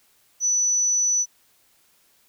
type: tone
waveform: sine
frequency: 5960 Hz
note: F#8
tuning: 12 cents sharp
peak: -18 dBFS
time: 0.4-1.26 s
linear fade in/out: 50 ms
effects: white hiss -61 dBFS RMS until 2.28 s